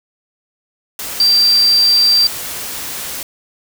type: tone in noise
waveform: sine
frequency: 4700 Hz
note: D8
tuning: 1 cent sharp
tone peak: -8 dBFS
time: 1.2-2.27 s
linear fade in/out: 2 ms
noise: white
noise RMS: -25 dBFS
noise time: 0.99-3.23 s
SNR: +14 dB
effects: none